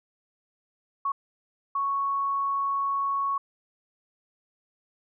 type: tone bursts at uneven times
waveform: sine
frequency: 1108.7 Hz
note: C#6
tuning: in tune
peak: -24 dBFS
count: 2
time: 1.05-1.12 / 1.75-3.38 s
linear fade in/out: 5 ms
effects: none